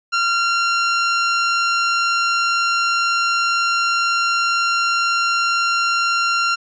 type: tone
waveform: sawtooth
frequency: 1379 Hz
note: F6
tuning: 22 cents flat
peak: -12 dBFS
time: 0.12-6.56 s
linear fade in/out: 20 ms
effects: resampled to 16000 Hz